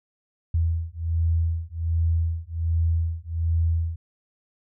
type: beating tone pair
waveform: sine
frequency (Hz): 82.1 / 83.4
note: E2 / E2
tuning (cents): -6 / +21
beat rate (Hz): 1.3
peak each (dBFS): -24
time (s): 0.54-3.96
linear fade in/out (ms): 5
effects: none